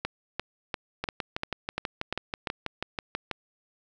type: two click trains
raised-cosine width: 0.3 ms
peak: -14 / -13 dBFS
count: 15 / 8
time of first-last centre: 1.04-3.313 / 0.05-2.472 s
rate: 6.16 / 2.89 Hz
effects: none